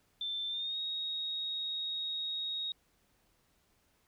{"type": "tone with pitch glide", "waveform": "sine", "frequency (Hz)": [3550, 3761], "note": ["A7", "A#7"], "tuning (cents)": [15, 15], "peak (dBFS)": -34, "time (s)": [0.21, 2.72], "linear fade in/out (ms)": 2, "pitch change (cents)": 100, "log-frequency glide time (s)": [0.48, 0.78], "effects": ["pink hiss -72 dBFS RMS until 4.07 s"]}